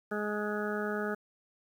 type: harmonic tone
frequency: 209.3 Hz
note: G#3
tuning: 14 cents sharp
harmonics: 1 / 2 / 3 / 4 / 6 / 7 / 8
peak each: -36 / -35 / -40 / -44 / -41 / -39 / -43 dBFS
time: 0.11-1.15 s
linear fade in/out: 10 ms
effects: 10-bit